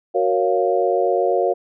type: chord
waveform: sine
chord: Gb major seventh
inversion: none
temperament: equal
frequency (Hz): 370 / 466.2 / 554.4 / 698.5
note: Gb4 / Bb4 / Db5 / F5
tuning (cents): 0 / 0 / 0 / 0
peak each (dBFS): -21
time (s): 0.14-1.54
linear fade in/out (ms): 20
effects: none